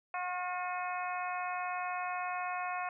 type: harmonic tone with a mistuned harmonic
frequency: 361.6 Hz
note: F#4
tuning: 40 cents flat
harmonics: 2 / 3 / 4 / 5 / 6 / 7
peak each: -37 / -39 / -43 / -46 / -47 / -44 dBFS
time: 0.14-2.89 s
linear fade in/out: 2 ms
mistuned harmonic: 4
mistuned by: -24 cents
effects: none